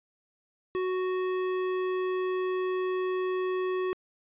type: tone with tanh clipping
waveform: sine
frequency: 370 Hz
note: F#4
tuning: in tune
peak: -29 dBFS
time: 0.75-3.93 s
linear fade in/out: 0 ms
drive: 17 dB
effects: resampled to 8000 Hz